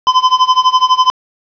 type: tone with tremolo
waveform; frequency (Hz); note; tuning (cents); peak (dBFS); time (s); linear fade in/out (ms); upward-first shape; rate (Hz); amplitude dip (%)
square; 1021; C6; -43; -5; 0.07-1.1; 0; sine; 12; 90
effects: resampled to 11025 Hz + 7-bit

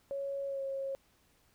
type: tone with pitch glide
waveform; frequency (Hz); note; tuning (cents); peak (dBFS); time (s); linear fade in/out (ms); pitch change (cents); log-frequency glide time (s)
sine; 554.4 to 543.3; C#5 to C#5; 0 to -35; -34; 0.11-0.95; 0; -35; 0.46-0.62
effects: pink hiss -69 dBFS RMS until 1.54 s

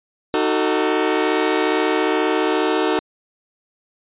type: chord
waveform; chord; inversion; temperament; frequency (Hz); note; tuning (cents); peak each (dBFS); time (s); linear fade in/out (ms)
sawtooth; D# diminished; none; just; 311.1 / 373.4 / 448; D#4 / F#4 / A4; 0 / +16 / +31; -17; 0.34-2.99; 0
effects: resampled to 8000 Hz

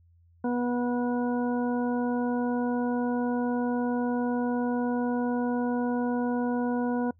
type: harmonic tone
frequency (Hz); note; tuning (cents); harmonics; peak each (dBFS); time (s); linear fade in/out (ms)
243.9; B3; -21; 1 / 2 / 3 / 4 / 6; -26 / -32 / -36 / -38 / -42; 0.44-7.11; 5
effects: noise-tail reverb RT60 0.1 s tail -24 dB re dry + added 85 Hz sine -57 dBFS peak until 7.19 s

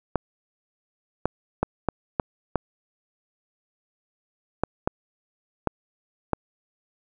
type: clicks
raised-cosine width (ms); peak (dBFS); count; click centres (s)
1; -7; 10; 0.157 / 1.256 / 1.63 / 1.887 / 2.198 / 2.557 / 4.636 / 4.875 / 5.673 / 6.333
effects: none

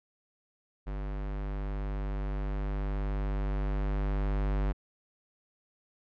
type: tone with level ramp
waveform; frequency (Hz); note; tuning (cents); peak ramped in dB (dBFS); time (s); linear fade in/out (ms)
square; 49.61; G1; +21; -34 to -27; 0.86-4.73; 20
effects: low-pass 2000 Hz 12 dB/octave

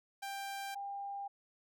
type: tone pair in turn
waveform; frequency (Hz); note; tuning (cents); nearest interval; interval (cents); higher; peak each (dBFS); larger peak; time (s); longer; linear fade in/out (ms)
sawtooth / sine; 790 / 799.2; G5 / G5; +13 / +33; unison; 20; second; -36 / -39; first; 0.22-0.75 / 0.75-1.28; neither; 10
effects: none

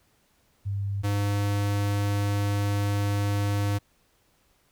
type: tone pair in turn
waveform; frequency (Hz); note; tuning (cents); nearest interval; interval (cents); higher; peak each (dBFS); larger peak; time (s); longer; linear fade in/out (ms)
sine / square; 99.6 / 101.63; G2 / G#2; +28 / -37; unison; 35; second; -26 / -24; second; 0.65-1.03 / 1.03-3.79; second; 20
effects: pink hiss -66 dBFS RMS until 4.71 s

